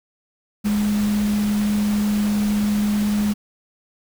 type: tone in noise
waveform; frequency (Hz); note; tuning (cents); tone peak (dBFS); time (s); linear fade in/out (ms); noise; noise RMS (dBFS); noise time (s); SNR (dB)
sine; 208.1; G#3; +4; -17; 0.64-3.34; 20; pink; -32; 0.64-3.34; +12
effects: none